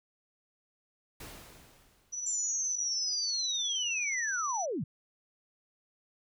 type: noise with exponential decay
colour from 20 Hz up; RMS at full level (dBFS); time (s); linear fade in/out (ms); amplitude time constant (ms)
pink; -44; 1.2-2.58; 5; 300
type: tone with tremolo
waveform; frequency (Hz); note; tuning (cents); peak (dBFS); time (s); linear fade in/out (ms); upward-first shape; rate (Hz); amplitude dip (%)
sine; 5920; F#8; 0; -32; 2.12-4.66; 20; triangle; 19; 50
type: linear sweep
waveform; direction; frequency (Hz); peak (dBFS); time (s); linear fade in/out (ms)
sine; down; 7350 to 112; -31; 2.26-4.84; 5
effects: none